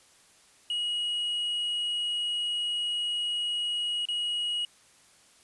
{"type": "tone with dropouts", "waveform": "triangle", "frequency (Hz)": 2900, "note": "F#7", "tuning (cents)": -35, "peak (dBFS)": -26, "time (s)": [0.7, 4.65], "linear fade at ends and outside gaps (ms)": 2, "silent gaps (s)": [4.054, 4.086], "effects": ["white hiss -59 dBFS RMS until 5.43 s", "resampled to 24000 Hz"]}